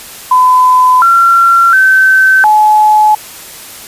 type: tone with pitch steps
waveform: sine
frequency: 1010 / 1367 / 1539 / 853 Hz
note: B5 / F6 / G6 / G#5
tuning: +39 / -37 / -32 / +46 cents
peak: -3 dBFS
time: 0.31-3.15 s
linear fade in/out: 5 ms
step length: 710 ms
effects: white hiss -29 dBFS RMS until 3.87 s + resampled to 32000 Hz